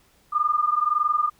sine tone pair together, 1198 / 1219.6 Hz, D6 / D#6, +34 / -35 cents, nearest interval unison, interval 31 cents, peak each -22 / -22 dBFS, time 0.32-1.3 s, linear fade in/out 20 ms, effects pink hiss -60 dBFS RMS until 1.39 s

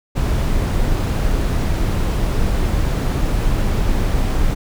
brown noise, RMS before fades -17 dBFS, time 0.15-4.55 s, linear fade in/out 20 ms, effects none

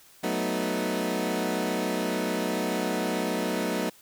20% pulse chord, B dominant seventh, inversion second, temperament equal, 185 / 220 / 246.9 / 311.1 Hz, F#3 / A3 / B3 / D#4, 0 / 0 / 0 / 0 cents, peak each -27 dBFS, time 0.23-3.9 s, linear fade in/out 10 ms, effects white hiss -55 dBFS RMS until 4.01 s

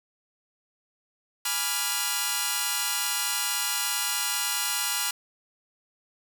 5% pulse chord, G# diminished seventh, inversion none, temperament equal, 830.6 / 987.8 / 1174.7 / 1396.9 Hz, G#5 / B5 / D6 / F6, 0 / 0 / 0 / 0 cents, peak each -21 / -19 / -23 / -17 dBFS, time 1.45-5.11 s, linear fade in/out 5 ms, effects none

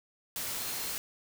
sine tone in noise, 4186 Hz, C8, in tune, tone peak -46 dBFS, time 0.6-0.91 s, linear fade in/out 0 ms, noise white, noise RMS -36 dBFS, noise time 0.36-0.98 s, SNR -13 dB, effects none

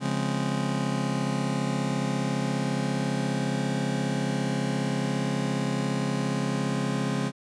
40% pulse chord, Db major seventh, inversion none, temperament just, 138.59 / 173.24 / 207.9 / 259.9 Hz, Db3 / F3 / Ab3 / C4, 0 / -14 / +2 / -11 cents, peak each -29 / -32 / -30 / -31 dBFS, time 0-7.32 s, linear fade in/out 50 ms, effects resampled to 22050 Hz

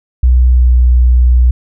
sine tone with pitch glide, 62.2 to 61.45 Hz, B1 to B1, +13 to -8 cents, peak -4 dBFS, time 0.23-1.51 s, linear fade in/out 5 ms, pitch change -21 cents, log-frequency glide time 0.51-0.72 s, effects none

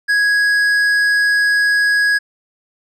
sine tone with tanh clipping, 1661.2 Hz, G#6, in tune, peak -13 dBFS, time 0.08-2.19 s, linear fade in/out 20 ms, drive 9 dB, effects none

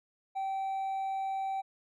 sine tone with hard clipping, 774 Hz, G5, 22 cents flat, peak -32 dBFS, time 0.35-1.62 s, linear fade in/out 20 ms, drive 2 dB, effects none

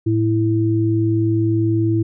sine tone pair together, 110 / 329.6 Hz, A2 / E4, 0 / 0 cents, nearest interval octave + perfect fifth, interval 1900 cents, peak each -17 dBFS, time 0.06-2.03 s, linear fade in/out 10 ms, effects none

